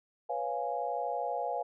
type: chord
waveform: sine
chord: C# dominant seventh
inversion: third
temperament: equal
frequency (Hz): 493.9 / 554.4 / 698.5 / 830.6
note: B4 / C#5 / E#5 / G#5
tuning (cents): 0 / 0 / 0 / 0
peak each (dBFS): -38 / -38 / -35 / -36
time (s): 0.29-1.63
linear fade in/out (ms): 10
effects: none